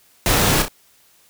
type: noise with echo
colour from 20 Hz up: pink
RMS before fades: -17 dBFS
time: 0.26-0.62 s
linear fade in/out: 0 ms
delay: 31 ms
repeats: 2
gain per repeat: -7 dB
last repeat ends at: 0.682 s
effects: white hiss -55 dBFS RMS until 1.29 s